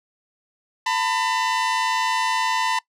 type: tone pair together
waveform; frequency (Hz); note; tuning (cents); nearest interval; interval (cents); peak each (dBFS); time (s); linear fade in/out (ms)
sawtooth; 900 / 999.8; A5 / B5; +39 / +21; major second; 182; -19; 0.86-2.79; 5
effects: noise-tail reverb RT60 0.1 s tail -22 dB re dry + low-pass 7000 Hz 12 dB/octave